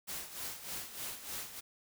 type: noise with tremolo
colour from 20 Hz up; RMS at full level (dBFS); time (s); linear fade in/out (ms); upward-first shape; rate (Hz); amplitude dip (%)
white; -40; 0.07-1.61; 20; sine; 3.3; 70
effects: none